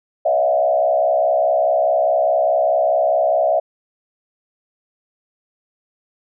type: tone with frequency modulation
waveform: sine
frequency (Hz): 647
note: E5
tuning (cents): -32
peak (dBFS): -13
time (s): 0.25-3.6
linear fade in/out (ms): 10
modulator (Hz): 64.8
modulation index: 1.2
effects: none